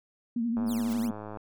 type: tone with vibrato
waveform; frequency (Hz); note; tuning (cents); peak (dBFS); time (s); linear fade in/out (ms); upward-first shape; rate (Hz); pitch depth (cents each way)
sine; 233.1; A#3; 0; -26; 0.36-1.11; 5; triangle; 12; 70
type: click train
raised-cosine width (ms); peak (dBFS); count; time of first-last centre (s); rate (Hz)
1; -26; 86; 0.57-1.372; 106
type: exponential two-way sweep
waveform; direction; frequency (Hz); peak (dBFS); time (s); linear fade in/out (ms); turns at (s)
5% pulse; down then up; 5700 to 647 to 3660; -33; 0.66-1.1; 50; 0.92
type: noise with exponential growth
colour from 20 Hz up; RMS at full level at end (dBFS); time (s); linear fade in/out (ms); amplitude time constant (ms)
blue; -40; 0.82-0.93; 1; 23
effects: none